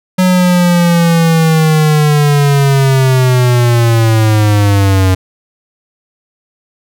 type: linear sweep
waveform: square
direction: down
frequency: 185 to 92.6 Hz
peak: -7 dBFS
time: 0.18-5.15 s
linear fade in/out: 10 ms
effects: none